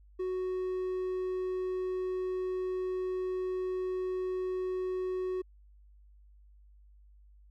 triangle tone, 370 Hz, F#4, in tune, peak -29 dBFS, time 0.19-5.42 s, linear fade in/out 10 ms, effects added 50 Hz sine -55 dBFS peak until 7.5 s

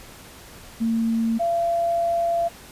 sine tone pair in turn, 227.3 / 681.1 Hz, A#3 / F5, -43 / -44 cents, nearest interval octave + perfect fifth, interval 1899 cents, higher second, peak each -19 dBFS, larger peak neither, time 0.8-1.39 / 1.39-2.49 s, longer second, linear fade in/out 20 ms, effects pink hiss -44 dBFS RMS until 2.71 s + resampled to 32000 Hz

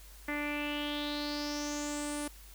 sawtooth tone with low-pass filter sweep, 293.7 Hz, D4, in tune, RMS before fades -36 dBFS, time 0.28-2.28 s, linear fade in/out 5 ms, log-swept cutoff 2000 to 10000 Hz, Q 5.9, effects added 50 Hz sine -51 dBFS peak until 2.54 s + white hiss -56 dBFS RMS until 2.54 s

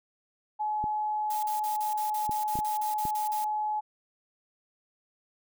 sine tone, 850 Hz, G#5, 40 cents sharp, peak -27 dBFS, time 0.59-3.81 s, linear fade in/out 20 ms
clicks, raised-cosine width 3 ms, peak -24 dBFS, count 5, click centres 0.841 / 2.294 / 2.555 / 2.589 / 3.053 s
blue noise bursts, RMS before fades -40 dBFS, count 13, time 1.3-3.446 s, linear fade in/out 5 ms, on 130 ms, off 38 ms
effects none

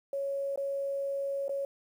sine tone with dropouts, 554.4 Hz, C#5, in tune, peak -30 dBFS, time 0.13-1.65 s, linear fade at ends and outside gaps 2 ms, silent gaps 0.559-0.575 / 1.482-1.493 s, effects 10-bit

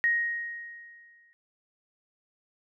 sine tone with exponential decay, 1875 Hz, A#6, 10 cents sharp, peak -20 dBFS, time 0.04-1.33 s, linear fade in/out 0 ms, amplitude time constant 280 ms, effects none

